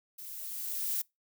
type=noise with level ramp; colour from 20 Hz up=violet; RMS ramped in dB=-45 to -31 dBFS; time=0.18-1.02 s; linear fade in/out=10 ms; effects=noise-tail reverb RT60 0.2 s tail -25 dB re dry